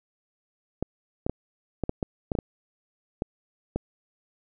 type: clicks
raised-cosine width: 2 ms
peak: -13 dBFS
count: 11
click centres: 0.826 / 1.265 / 1.296 / 1.837 / 1.894 / 2.028 / 2.318 / 2.352 / 2.388 / 3.221 / 3.76 s
effects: none